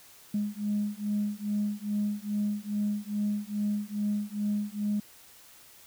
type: beating tone pair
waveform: sine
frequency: 206.2 / 208.6 Hz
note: G#3 / G#3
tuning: -12 / +8 cents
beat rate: 2.4 Hz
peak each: -30 dBFS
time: 0.34-5 s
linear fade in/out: 5 ms
effects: tanh soft clip ceiling -21 dBFS + white hiss -54 dBFS RMS until 5.86 s